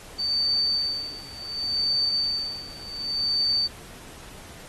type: tone with tremolo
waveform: sine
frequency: 4572 Hz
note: D8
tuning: 47 cents flat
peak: -20 dBFS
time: 0.18-3.68 s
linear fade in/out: 20 ms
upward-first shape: sine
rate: 0.68 Hz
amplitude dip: 90%
effects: pink hiss -45 dBFS RMS until 4.68 s + AAC 32 kbps